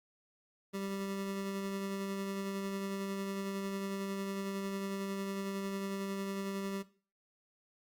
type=tone with tremolo; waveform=25% pulse; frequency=196 Hz; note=G3; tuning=in tune; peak=-32 dBFS; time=0.73-6.83 s; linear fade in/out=20 ms; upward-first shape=sine; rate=11 Hz; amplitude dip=25%; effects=noise-tail reverb RT60 0.4 s tail -17 dB re dry + Opus 48 kbps